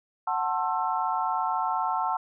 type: chord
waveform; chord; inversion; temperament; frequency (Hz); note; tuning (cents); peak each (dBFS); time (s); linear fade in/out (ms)
sine; F# half-diminished seventh; none; just; 740 / 888 / 1065.6 / 1332; F#5 / A5 / C6 / E6; 0 / +16 / +31 / +18; -30 / -28 / -31 / -32; 0.27-2.17; 5
effects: none